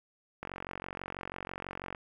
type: click train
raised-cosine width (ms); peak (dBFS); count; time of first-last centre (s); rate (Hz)
0.5; -23; 71; 0.43-1.948; 46.1
effects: 10-bit